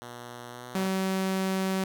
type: tone with pitch glide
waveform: 5% pulse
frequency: 120.7 to 123.66 Hz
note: B2 to B2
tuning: -39 to +3 cents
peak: -29 dBFS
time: 0.02-0.87 s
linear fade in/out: 0 ms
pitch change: +42 cents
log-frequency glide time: 0.49-0.66 s
type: tone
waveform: sawtooth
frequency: 190.1 Hz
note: F#3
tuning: 47 cents sharp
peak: -22 dBFS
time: 0.75-1.84 s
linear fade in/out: 2 ms
effects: none